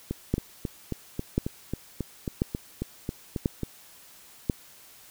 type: two click trains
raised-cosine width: 3 ms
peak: -10 / -16 dBFS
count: 5 / 14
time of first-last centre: 0.34-4.498 / 0.11-3.633 s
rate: 0.962 / 3.69 Hz
effects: white hiss -52 dBFS RMS until 5.1 s